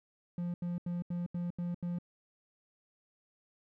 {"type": "tone bursts", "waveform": "triangle", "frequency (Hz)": 174.61, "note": "F3", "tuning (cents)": 0, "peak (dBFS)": -31, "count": 7, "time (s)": [0.38, 1.986], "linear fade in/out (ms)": 2, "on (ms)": 160, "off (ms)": 81, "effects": []}